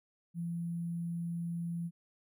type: tone with sample-and-hold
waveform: sine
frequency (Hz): 170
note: F3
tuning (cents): -46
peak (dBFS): -34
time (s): 0.34-1.91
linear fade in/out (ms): 50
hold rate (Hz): 11025
effects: none